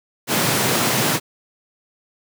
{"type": "high-pass noise", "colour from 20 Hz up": "pink", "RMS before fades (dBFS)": -19, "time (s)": [0.27, 1.2], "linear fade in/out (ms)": 50, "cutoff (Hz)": 110, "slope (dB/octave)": 48, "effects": []}